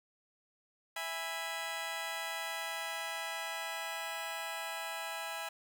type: chord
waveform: 15% pulse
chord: E major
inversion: none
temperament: just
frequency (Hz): 659.3 / 824.1 / 988.9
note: E5 / G#5 / B5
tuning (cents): 0 / -14 / +2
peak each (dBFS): -36 / -35 / -37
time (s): 0.96-5.49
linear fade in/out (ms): 5
effects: none